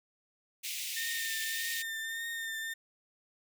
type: high-pass noise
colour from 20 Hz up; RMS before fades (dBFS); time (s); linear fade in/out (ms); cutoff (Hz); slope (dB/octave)
pink; -38; 0.63-1.83; 20; 2200; 48
type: tone with vibrato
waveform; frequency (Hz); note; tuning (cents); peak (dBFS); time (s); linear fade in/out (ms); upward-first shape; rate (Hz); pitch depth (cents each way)
35% pulse; 1816; A#6; -46; -34; 0.96-2.74; 10; triangle; 1.7; 32
effects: none